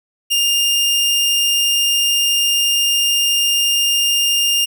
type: tone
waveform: sawtooth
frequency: 2809 Hz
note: F7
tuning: 9 cents sharp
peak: -10 dBFS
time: 0.3-4.66 s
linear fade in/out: 20 ms
effects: none